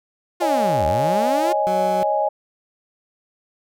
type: linear two-way sweep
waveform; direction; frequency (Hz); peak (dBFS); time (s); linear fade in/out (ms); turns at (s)
sawtooth; down then up; 361 to 70.5 to 361; -19; 0.4-1.53; 10; 0.86
type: chord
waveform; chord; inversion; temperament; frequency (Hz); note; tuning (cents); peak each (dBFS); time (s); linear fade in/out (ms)
sine; C# suspended second; none; equal; 554.4 / 622.3 / 830.6; C#5 / D#5 / G#5; 0 / 0 / 0; -24 / -21 / -20; 0.41-2.29; 10
type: tone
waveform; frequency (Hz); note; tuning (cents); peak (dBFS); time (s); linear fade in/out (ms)
20% pulse; 186.2; F#3; +11; -21; 1.67-2.03; 0
effects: none